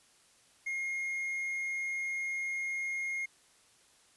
triangle tone, 2141 Hz, C7, 39 cents sharp, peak -31 dBFS, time 0.66-3.26 s, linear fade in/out 10 ms, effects white hiss -64 dBFS RMS until 4.16 s + resampled to 24000 Hz

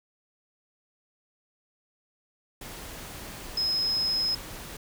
sine tone in noise, 5120 Hz, D#8, 49 cents sharp, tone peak -24 dBFS, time 3.57-4.35 s, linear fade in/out 5 ms, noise pink, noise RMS -41 dBFS, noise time 2.61-4.77 s, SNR +14 dB, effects none

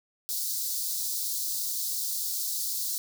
white high-pass noise, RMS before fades -31 dBFS, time 0.29-2.98 s, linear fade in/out 0 ms, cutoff 4000 Hz, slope 48 dB/octave, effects none

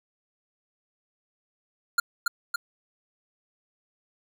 square tone with echo, 1404 Hz, F6, 9 cents sharp, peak -19 dBFS, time 1.98-2 s, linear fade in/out 5 ms, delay 280 ms, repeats 2, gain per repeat -3 dB, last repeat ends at 2.56 s, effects none

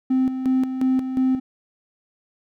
triangle tone with tremolo, 260 Hz, C4, 11 cents flat, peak -13 dBFS, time 0.1-1.4 s, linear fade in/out 10 ms, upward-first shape square, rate 2.8 Hz, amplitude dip 65%, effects tanh soft clip ceiling -11 dBFS

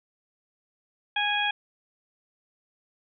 harmonic tone, 827 Hz, G#5, 8 cents flat, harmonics 1 / 2 / 3 / 4, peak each -29 / -29 / -29 / -29 dBFS, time 1.16-1.51 s, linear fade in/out 5 ms, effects none

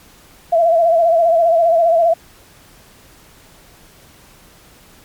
sine tone with vibrato, 670 Hz, E5, 28 cents sharp, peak -9 dBFS, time 0.52-2.14 s, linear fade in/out 10 ms, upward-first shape sine, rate 15 Hz, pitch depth 62 cents each way, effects pink hiss -46 dBFS RMS until 5.04 s + MP3 96 kbps

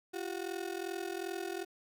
35% pulse ring-modulated tone, 365.1 Hz, F#4, 23 cents flat, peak -32 dBFS, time 0.13-1.65 s, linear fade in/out 20 ms, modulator 21.3 Hz, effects 10-bit

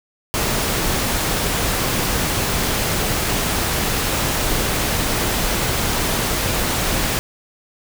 pink noise, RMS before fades -20 dBFS, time 0.34-7.19 s, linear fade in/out 0 ms, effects none

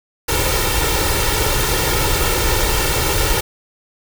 pink noise with comb filter, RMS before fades -17 dBFS, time 0.28-3.41 s, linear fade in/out 10 ms, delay 2.2 ms, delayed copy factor +0.7, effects none

